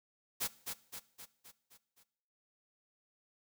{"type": "noise with echo", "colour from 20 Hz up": "white", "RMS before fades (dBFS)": -35, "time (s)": [0.4, 0.48], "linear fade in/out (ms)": 20, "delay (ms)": 260, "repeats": 6, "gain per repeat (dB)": -5, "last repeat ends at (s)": 2.04, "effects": ["noise-tail reverb RT60 0.8 s tail -19 dB re dry"]}